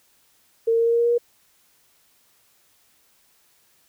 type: tone with pitch steps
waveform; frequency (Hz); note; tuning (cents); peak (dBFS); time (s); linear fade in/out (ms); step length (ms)
sine; 456 / 458.9 / 461.8 / 464.8 / 467.7 / 470.7 / 473.7 / 476.7; A#4 / A#4 / A#4 / A#4 / A#4 / A#4 / A#4 / A#4; -38 / -27 / -16 / -5 / +6 / +17 / +28 / +39; -16; 0.67-1.182; 10; 64
effects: white hiss -61 dBFS RMS until 3.88 s